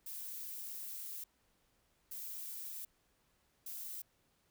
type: noise bursts at uneven times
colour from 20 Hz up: violet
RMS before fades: -45 dBFS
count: 3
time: 0.06-1.24 / 2.11-2.85 / 3.66-4.02 s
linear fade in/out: 5 ms
effects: pink hiss -75 dBFS RMS until 4.5 s